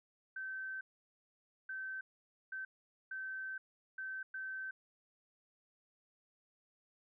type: tone bursts at uneven times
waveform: sine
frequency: 1543 Hz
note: G6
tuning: 28 cents flat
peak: -40 dBFS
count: 6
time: 0.36-0.81 / 1.69-2.01 / 2.52-2.65 / 3.11-3.58 / 3.98-4.23 / 4.34-4.71 s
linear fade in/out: 5 ms
effects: none